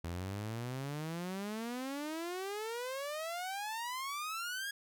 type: exponential sweep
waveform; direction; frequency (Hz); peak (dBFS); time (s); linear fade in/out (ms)
sawtooth; up; 82.41 to 1662; -34; 0.04-4.71; 5
effects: none